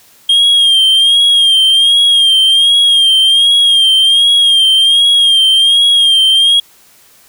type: tone with vibrato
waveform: triangle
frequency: 3220 Hz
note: G7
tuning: 46 cents sharp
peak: -4 dBFS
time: 0.29-6.6 s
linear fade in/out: 5 ms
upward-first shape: sine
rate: 1.3 Hz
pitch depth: 51 cents each way
effects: white hiss -45 dBFS RMS until 7.28 s